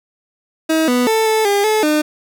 30% pulse tone with pitch steps, 318.9 / 247.1 / 443 / 438.1 / 403.8 / 432 / 303.3 Hz, D#4 / B3 / A4 / A4 / G#4 / A4 / D#4, +43 / +1 / +12 / -7 / -49 / -32 / -44 cents, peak -10 dBFS, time 0.69-2.02 s, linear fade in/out 10 ms, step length 190 ms, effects none

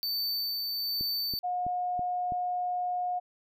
square tone with tremolo, 4555 Hz, C#8, 46 cents sharp, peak -29 dBFS, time 0.03-1.39 s, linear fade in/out 0 ms, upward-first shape sine, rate 1.2 Hz, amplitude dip 25%
click train, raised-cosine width 3 ms, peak -28 dBFS, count 5, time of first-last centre 1.01-2.321 s, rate 3.05 Hz
sine tone, 720 Hz, F#5, 47 cents flat, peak -28 dBFS, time 1.43-3.2 s, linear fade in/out 20 ms
effects none

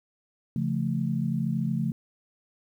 sine chord, Db augmented, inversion none, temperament equal with one note detuned, 138.59 / 171.52 / 220 Hz, Db3 / F3 / A3, 0 / -31 / 0 cents, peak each -29 dBFS, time 0.56-1.92 s, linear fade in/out 2 ms, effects 10-bit

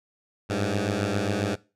10% pulse beating tone pair, 98 / 105.4 Hz, G2 / G#2, 0 / +26 cents, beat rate 7.4 Hz, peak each -19 dBFS, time 0.49-1.56 s, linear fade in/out 20 ms, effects noise-tail reverb RT60 0.3 s tail -20 dB re dry + low-pass 8000 Hz 12 dB/octave

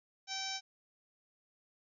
harmonic tone, 773 Hz, G5, 24 cents flat, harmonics 1 / 2 / 3 / 4 / 5 / 6 / 7 / 8 / 9, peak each -45 / -48 / -46 / -48 / -44 / -49 / -42 / -46 / -53 dBFS, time 0.27-0.61 s, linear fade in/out 50 ms, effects none

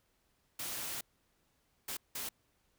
white noise bursts at uneven times, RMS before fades -40 dBFS, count 3, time 0.59-1.01 / 1.88-1.97 / 2.15-2.29 s, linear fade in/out 5 ms, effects pink hiss -75 dBFS RMS until 2.78 s

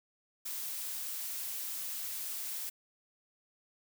blue noise, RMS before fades -39 dBFS, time 0.45-2.7 s, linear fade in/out 10 ms, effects none

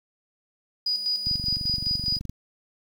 sine tone with tremolo, 4923 Hz, D#8, 19 cents flat, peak -22 dBFS, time 0.86-2.19 s, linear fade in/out 5 ms, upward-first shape square, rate 5 Hz, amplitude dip 55%
click train, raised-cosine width 5 ms, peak -22 dBFS, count 25, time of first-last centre 1.27-2.296 s, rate 23.4 Hz
effects 8-bit

